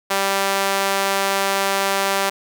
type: tone with high-pass filter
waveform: sawtooth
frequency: 196 Hz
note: G3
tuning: in tune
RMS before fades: -20 dBFS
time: 0.1-2.3 s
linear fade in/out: 10 ms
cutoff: 660 Hz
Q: 0.84
effects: none